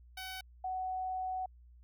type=tone pair in turn; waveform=10% pulse / sine; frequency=754 / 746.2 Hz; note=F#5 / F#5; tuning=+32 / +14 cents; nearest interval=unison; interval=18 cents; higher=first; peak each=-33 / -34 dBFS; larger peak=first; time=0.17-0.41 / 0.64-1.46 s; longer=second; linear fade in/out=5 ms; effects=added 60 Hz sine -55 dBFS peak until 1.83 s